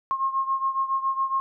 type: beating tone pair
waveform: sine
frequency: 1072 / 1079.2 Hz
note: C6 / C#6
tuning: +42 / -47 cents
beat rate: 7.2 Hz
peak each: -24 / -28 dBFS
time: 0.11-1.4 s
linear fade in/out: 0 ms
effects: none